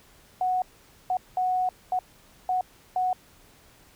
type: tone bursts at uneven times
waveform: sine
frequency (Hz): 737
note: F#5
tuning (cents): -7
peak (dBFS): -22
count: 6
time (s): 0.41-0.62 / 1.1-1.17 / 1.37-1.69 / 1.92-1.99 / 2.49-2.61 / 2.96-3.13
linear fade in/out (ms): 2
effects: pink hiss -56 dBFS RMS until 3.95 s